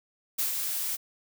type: noise with ADSR envelope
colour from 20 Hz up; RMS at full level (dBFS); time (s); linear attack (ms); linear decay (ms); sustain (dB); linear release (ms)
blue; -27; 0.38-0.97; 15; 120; -4; 22
effects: none